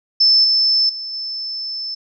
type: tone with level steps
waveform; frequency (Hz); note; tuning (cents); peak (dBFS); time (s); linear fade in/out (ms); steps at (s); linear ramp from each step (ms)
sine; 5274; E8; 0; -9 / -12 / -25 / -23; 0.2-1.95; 10; 0.44 / 0.89 / 1.13; 5
effects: none